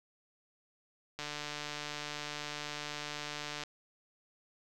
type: click train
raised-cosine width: 0.2 ms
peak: -22 dBFS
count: 363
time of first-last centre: 1.19-3.636 s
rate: 148 Hz
effects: none